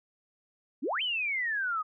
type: exponential two-way sweep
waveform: sine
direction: up then down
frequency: 223.1 to 3139 to 1224 Hz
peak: -28 dBFS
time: 0.82-1.83 s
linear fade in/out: 20 ms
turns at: 1.02 s
effects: none